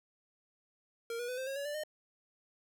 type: tone with pitch steps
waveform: square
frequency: 464 / 482.6 / 501.9 / 522 / 542.9 / 564.7 / 587.3 / 610.8 Hz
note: A#4 / B4 / B4 / C5 / C#5 / C#5 / D5 / D#5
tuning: -8 / -40 / +28 / -4 / -36 / +32 / 0 / -32 cents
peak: -37 dBFS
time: 1.1-1.836 s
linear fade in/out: 2 ms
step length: 92 ms
effects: none